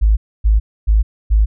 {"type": "tone bursts", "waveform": "sine", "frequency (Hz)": 53, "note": "G#1", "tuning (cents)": 36, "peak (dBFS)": -8, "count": 4, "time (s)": [0.01, 1.46], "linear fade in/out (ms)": 20, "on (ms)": 160, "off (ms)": 270, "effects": []}